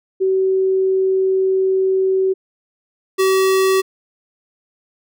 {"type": "tone pair in turn", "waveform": ["sine", "square"], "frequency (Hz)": [380.1, 381.5], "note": ["F#4", "G4"], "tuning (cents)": [47, -47], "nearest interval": "unison", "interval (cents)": 6, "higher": "second", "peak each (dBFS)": -13, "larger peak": "neither", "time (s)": [[0.2, 2.34], [3.18, 3.82]], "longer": "first", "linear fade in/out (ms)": 20, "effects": []}